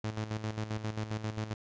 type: tone with tremolo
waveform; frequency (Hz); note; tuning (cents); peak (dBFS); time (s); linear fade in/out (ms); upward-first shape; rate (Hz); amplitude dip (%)
sawtooth; 108.4; A2; -25; -28; 0.04-1.54; 5; square; 7.5; 65
effects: resampled to 16000 Hz